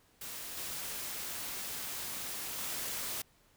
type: noise with level steps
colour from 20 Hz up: white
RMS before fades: -43 / -40 / -38 dBFS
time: 0.21-3.22 s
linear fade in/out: 5 ms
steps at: 0.57 / 2.58 s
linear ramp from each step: 2 ms
effects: pink hiss -67 dBFS RMS until 3.56 s